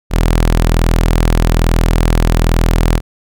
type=tone; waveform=sawtooth; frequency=41.17 Hz; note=E1; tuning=1 cent flat; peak=-5 dBFS; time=0.1-3.01 s; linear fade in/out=50 ms; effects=none